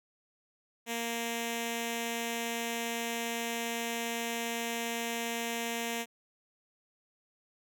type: tone with notch filter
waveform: 5% pulse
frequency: 232.5 Hz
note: A#3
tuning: 4 cents flat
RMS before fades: -35 dBFS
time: 0.86-6.06 s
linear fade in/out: 50 ms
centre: 1300 Hz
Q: 1.2
effects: none